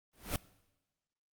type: noise with exponential growth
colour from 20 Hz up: pink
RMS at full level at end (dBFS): -31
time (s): 0.13-0.36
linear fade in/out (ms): 2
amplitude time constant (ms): 49
effects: noise-tail reverb RT60 1.0 s tail -20 dB re dry + Opus 32 kbps